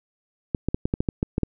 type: clicks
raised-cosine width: 3 ms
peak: -9 dBFS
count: 10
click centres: 0.548 / 0.686 / 0.745 / 0.855 / 0.939 / 1.005 / 1.088 / 1.229 / 1.381 / 1.433 s
effects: none